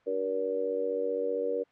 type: harmonic tone with a mistuned harmonic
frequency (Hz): 95.5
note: G2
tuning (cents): -45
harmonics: 3 / 4 / 5 / 6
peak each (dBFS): -39 / -38 / -29 / -35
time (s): 0.06-1.64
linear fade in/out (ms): 20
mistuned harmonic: 3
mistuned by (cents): +43
effects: white hiss -65 dBFS RMS until 1.71 s + low-pass 2000 Hz 12 dB/octave

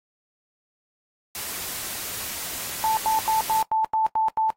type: noise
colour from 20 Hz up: white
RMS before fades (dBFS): -32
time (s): 1.35-3.62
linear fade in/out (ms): 0
type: tone bursts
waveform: sine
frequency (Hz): 880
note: A5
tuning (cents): 0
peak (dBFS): -19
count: 8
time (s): 2.84-4.503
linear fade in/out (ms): 0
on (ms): 130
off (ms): 89
effects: noise-tail reverb RT60 0.1 s tail -18 dB re dry + AAC 48 kbps

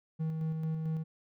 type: tone with tremolo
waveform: triangle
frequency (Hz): 159.2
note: D#3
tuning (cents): +40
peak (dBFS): -28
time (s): 0.19-1.04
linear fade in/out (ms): 20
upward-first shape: square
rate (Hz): 4.5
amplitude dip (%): 30
effects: none

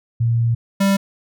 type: tone pair in turn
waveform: sine / square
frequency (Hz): 116.5 / 196.61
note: A#2 / G3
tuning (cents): -1 / +5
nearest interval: major sixth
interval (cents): 906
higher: second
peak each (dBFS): -14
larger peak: neither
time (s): 0.2-0.55 / 0.8-0.97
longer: first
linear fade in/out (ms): 10
effects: none

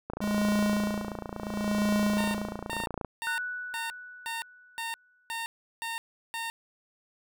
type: click train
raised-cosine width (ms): 1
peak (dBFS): -20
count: 85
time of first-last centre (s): 0.1-3.047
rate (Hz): 28.5
type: tone with tremolo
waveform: square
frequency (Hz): 207.7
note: G#3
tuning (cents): 0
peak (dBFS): -24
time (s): 0.21-2.82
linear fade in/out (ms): 10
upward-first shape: sine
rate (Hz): 0.71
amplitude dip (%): 95
type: tone bursts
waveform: 15% pulse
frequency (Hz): 915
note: A#5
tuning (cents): -32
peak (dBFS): -26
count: 9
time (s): 2.18-6.5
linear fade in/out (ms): 0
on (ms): 160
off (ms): 360
type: tone with exponential decay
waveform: sine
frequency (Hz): 1480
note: F#6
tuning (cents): 0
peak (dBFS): -28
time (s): 3.27-5.44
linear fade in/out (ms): 0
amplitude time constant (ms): 470
effects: none

